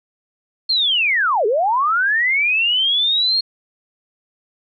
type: linear two-way sweep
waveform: sine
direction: down then up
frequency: 4304 to 392 to 4304 Hz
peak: -14 dBFS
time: 0.69-3.41 s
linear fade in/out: 10 ms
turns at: 1.46 s
effects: none